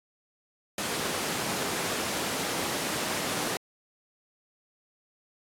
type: high-pass noise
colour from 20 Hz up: pink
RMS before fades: -31 dBFS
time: 0.78-3.57 s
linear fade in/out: 2 ms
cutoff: 200 Hz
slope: 12 dB/octave
effects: low-pass 12000 Hz 12 dB/octave + AAC 64 kbps